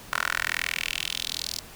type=tone with high-pass filter sweep; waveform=10% pulse; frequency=41.2 Hz; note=E1; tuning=in tune; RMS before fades=-30 dBFS; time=0.13-1.59 s; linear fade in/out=0 ms; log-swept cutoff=1300 to 4900 Hz; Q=3; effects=pink hiss -45 dBFS RMS until 1.75 s